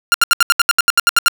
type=tone bursts; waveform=sawtooth; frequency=1396.9 Hz; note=F6; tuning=in tune; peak=-4 dBFS; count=13; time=0.12-1.282 s; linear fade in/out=0 ms; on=22 ms; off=73 ms; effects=none